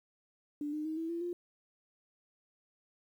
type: tone with pitch steps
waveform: sine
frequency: 293.7 / 304.2 / 315.1 / 326.4 / 338.2 / 350.3 Hz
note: D4 / D#4 / D#4 / E4 / E4 / F4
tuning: 0 / -39 / +22 / -17 / +44 / +5 cents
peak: -34 dBFS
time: 0.61-1.33 s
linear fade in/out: 2 ms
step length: 120 ms
effects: 11-bit